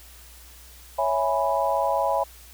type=chord; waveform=sine; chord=C# minor seventh; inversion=none; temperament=equal; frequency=554.4 / 659.3 / 830.6 / 987.8 Hz; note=C#5 / E5 / G#5 / B5; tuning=0 / 0 / 0 / 0 cents; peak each=-26 dBFS; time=0.98-2.24 s; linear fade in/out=10 ms; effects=added 60 Hz sine -48 dBFS peak until 2.53 s + white hiss -49 dBFS RMS until 2.53 s